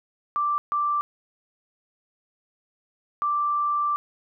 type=tone bursts at uneven times; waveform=sine; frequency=1174.7 Hz; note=D6; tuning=in tune; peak=-21 dBFS; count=3; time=0.36-0.58 / 0.72-1.01 / 3.22-3.96 s; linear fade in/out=0 ms; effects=none